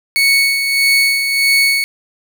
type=tone with tremolo; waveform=30% pulse; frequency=2217 Hz; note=C#7; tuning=in tune; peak=-6 dBFS; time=0.16-1.84 s; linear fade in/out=0 ms; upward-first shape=sine; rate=1.6 Hz; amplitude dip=50%; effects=none